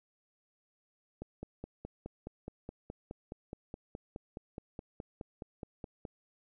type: click train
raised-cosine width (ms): 2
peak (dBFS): -28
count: 24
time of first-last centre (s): 1.22-6.052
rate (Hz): 4.76
effects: none